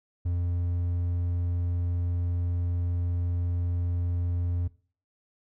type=tone; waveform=triangle; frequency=87.4 Hz; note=F2; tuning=2 cents sharp; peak=-23 dBFS; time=0.25-4.68 s; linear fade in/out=10 ms; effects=noise-tail reverb RT60 0.4 s tail -19 dB re dry